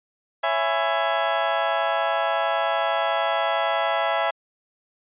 30% pulse chord, C# minor seventh, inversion none, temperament just, 554.4 / 665.2 / 831.5 / 997.9 Hz, C#5 / E5 / G#5 / B5, 0 / +16 / +2 / +18 cents, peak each -27 / -21 / -23 / -26 dBFS, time 0.43-4.31 s, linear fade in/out 10 ms, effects resampled to 8000 Hz

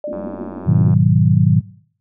sine tone with exponential decay, 595 Hz, D5, 22 cents sharp, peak -21 dBFS, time 0.04-1.06 s, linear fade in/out 2 ms, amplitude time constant 220 ms
pink band-pass noise, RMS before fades -30 dBFS, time 0.07-0.92 s, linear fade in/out 10 ms, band 190 to 380 Hz, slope 96 dB/octave
click train, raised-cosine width 1 ms, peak -20 dBFS, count 76, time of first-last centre 0.13-0.939 s, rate 92.7 Hz
sine chord, G# minor seventh, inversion none, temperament equal, 103.83 / 123.47 / 155.56 / 185 Hz, G#2 / B2 / D#3 / F#3, 0 / 0 / 0 / 0 cents, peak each -16 / -16 / -14 / -16 dBFS, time 0.66-1.61 s, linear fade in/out 20 ms
effects noise-tail reverb RT60 0.6 s tail -21 dB re dry

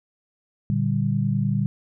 sine chord, G minor, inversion first, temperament equal, 116.54 / 146.83 / 196 Hz, Bb2 / D3 / G3, 0 / 0 / 0 cents, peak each -24 dBFS, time 0.7-1.66 s, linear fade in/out 0 ms, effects none

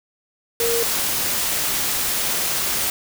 sine tone in noise, 466.2 Hz, A#4, in tune, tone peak -20 dBFS, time 0.6-0.83 s, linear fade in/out 2 ms, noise white, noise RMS -22 dBFS, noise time 0.6-2.9 s, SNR -1 dB, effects none

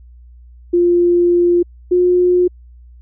sine tone pair in turn, 349.2 / 358.4 Hz, F4 / F4, 0 / +45 cents, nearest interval unison, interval 45 cents, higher second, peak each -9 dBFS, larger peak neither, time 0.73-1.63 / 1.91-2.48 s, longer first, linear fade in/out 10 ms, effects added 60 Hz sine -38 dBFS peak until 3.01 s

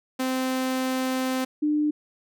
sawtooth / sine tone pair in turn, 259.2 / 299.8 Hz, C4 / D4, -16 / +36 cents, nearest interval minor third, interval 252 cents, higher second, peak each -20 dBFS, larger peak neither, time 0.19-1.45 / 1.62-1.91 s, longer first, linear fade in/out 10 ms, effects none

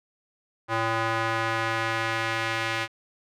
square tone with band-pass filter sweep, 113.1 Hz, A2, 48 cents sharp, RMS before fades -27 dBFS, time 0.68-2.88 s, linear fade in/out 50 ms, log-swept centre 1200 to 2200 Hz, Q 1.2, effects none

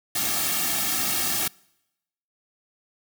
white noise with comb filter, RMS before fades -25 dBFS, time 0.15-1.48 s, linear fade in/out 5 ms, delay 2 ms, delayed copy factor -0.9, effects noise-tail reverb RT60 0.9 s tail -26 dB re dry

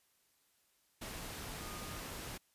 sine tone in noise, 1227 Hz, D#6, 25 cents flat, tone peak -52 dBFS, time 1.6-2.01 s, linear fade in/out 10 ms, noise pink, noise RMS -45 dBFS, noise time 1.01-2.38 s, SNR -10 dB, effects white hiss -74 dBFS RMS until 2.54 s + resampled to 32000 Hz

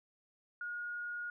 sine tone with frequency modulation, 1437 Hz, F6, 49 cents sharp, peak -38 dBFS, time 0.61-1.3 s, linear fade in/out 2 ms, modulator 30.5 Hz, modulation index 0.2, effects none

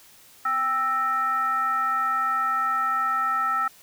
sine tone with frequency modulation, 1318.5 Hz, E6, in tune, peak -21 dBFS, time 0.45-3.68 s, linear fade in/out 5 ms, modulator 532 Hz, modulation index 0.58, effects white hiss -52 dBFS RMS until 3.82 s

